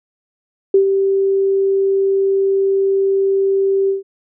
sine tone with ADSR envelope, 390 Hz, G4, 9 cents flat, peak -6 dBFS, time 0.74-4.03 s, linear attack 4 ms, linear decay 100 ms, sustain -6 dB, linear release 140 ms, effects none

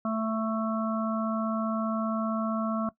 harmonic tone, 221.2 Hz, A3, 9 cents sharp, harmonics 1 / 3 / 5 / 6, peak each -28 / -33 / -35 / -36 dBFS, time 0.05-2.89 s, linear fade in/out 2 ms, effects noise-tail reverb RT60 0.1 s tail -18 dB re dry

